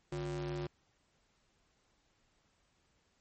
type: ring-modulated tone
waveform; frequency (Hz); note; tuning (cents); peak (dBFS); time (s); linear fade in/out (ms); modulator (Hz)
square; 104.3; G#2; +8; -34; 0.12-0.67; 5; 252
effects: pink hiss -74 dBFS RMS until 3.2 s + MP3 32 kbps